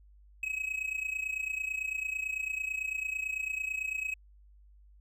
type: tone with amplitude modulation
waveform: triangle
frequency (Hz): 2552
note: D#7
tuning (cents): +43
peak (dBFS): -27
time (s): 0.43-4.14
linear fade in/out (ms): 2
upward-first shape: sine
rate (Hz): 29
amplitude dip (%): 80
effects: added 50 Hz sine -55 dBFS peak until 5 s